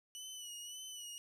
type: tone with vibrato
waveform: 20% pulse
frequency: 2956 Hz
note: F#7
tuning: 2 cents flat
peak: -40 dBFS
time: 0.15-1.18 s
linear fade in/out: 0 ms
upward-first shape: sine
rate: 1.8 Hz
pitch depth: 53 cents each way
effects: none